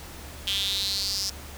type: tone with high-pass filter sweep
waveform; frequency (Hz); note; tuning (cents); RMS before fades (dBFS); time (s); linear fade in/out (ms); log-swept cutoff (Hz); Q
sawtooth; 197.4; G3; +12; -28; 0.47-1.3; 5; 3200 to 5300; 7.1
effects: added 72 Hz sine -43 dBFS peak until 1.57 s + pink hiss -43 dBFS RMS until 1.57 s